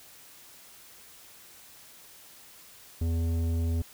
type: tone with tanh clipping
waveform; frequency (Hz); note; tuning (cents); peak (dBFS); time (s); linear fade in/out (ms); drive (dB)
triangle; 83; E2; +12; -27; 3.01-3.82; 5; 16
effects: white hiss -52 dBFS RMS until 3.93 s